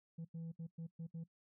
sine tone bursts at uneven times, 164.81 Hz, E3, in tune, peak -40 dBFS, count 6, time 0.18-0.25 / 0.34-0.52 / 0.59-0.67 / 0.78-0.87 / 0.99-1.07 / 1.14-1.24 s, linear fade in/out 10 ms, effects noise-tail reverb RT60 0.1 s tail -19 dB re dry + tanh soft clip ceiling -42 dBFS

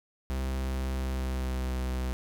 45% pulse tone with pitch glide, 65.41 to 63.84 Hz, C2 to C2, 0 to -42 cents, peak -29 dBFS, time 0.3-2.13 s, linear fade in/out 0 ms, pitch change -42 cents, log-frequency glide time 0.9-1.79 s, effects 11-bit

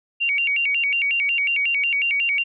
sine tone with vibrato, 2500 Hz, D#7, 8 cents sharp, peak -18 dBFS, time 0.2-2.44 s, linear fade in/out 20 ms, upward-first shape square, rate 5.5 Hz, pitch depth 180 cents each way, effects none

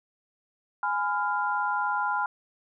sine chord, F diminished, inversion first, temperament equal with one note detuned, 830.6 / 1006.8 / 1396.9 Hz, Ab5 / Cb6 / F6, 0 / +33 / 0 cents, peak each -29 dBFS, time 0.83-2.26 s, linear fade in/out 2 ms, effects none

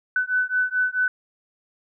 sine beating tone pair, 1500 / 1504.6 Hz, F#6 / F#6, +23 / +29 cents, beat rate 4.6 Hz, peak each -23 dBFS, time 0.16-1.08 s, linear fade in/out 2 ms, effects none

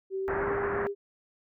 sine tone with pitch glide, 384.3 to 401.8 Hz, G4 to G4, -34 to +43 cents, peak -29 dBFS, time 0.1-0.95 s, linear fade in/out 50 ms, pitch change +77 cents, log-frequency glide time 0.22-0.45 s
white low-pass noise, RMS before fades -33 dBFS, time 0.28-0.87 s, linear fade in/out 0 ms, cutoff 1800 Hz, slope 48 dB/octave
effects none

